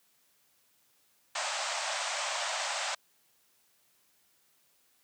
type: band-pass noise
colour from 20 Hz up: pink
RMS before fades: -34 dBFS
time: 1.35-2.95 s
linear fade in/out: 5 ms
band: 570 to 8500 Hz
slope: 96 dB/octave
effects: white hiss -69 dBFS RMS until 5.03 s + high-pass 80 Hz 12 dB/octave